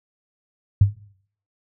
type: tone with exponential decay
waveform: sine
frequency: 100.2 Hz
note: G2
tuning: 38 cents sharp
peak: -7 dBFS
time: 0.81-0.97 s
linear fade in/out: 5 ms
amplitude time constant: 34 ms
effects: noise-tail reverb RT60 0.6 s tail -20 dB re dry